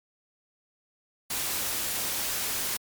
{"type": "noise", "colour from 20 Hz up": "white", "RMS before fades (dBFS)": -30, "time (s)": [1.3, 2.77], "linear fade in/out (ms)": 5, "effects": ["MP3 96 kbps"]}